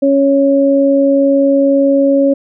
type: tone pair together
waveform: sine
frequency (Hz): 276.4 / 554.4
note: C#4 / C#5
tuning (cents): -5 / 0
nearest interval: octave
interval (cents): 1205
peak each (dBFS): -10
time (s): 0.02-2.34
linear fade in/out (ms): 10
effects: none